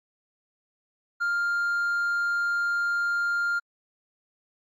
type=tone with hard clipping; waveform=sine; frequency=1400 Hz; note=F6; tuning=4 cents sharp; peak=-24 dBFS; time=1.2-3.6 s; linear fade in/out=20 ms; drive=2 dB; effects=AAC 64 kbps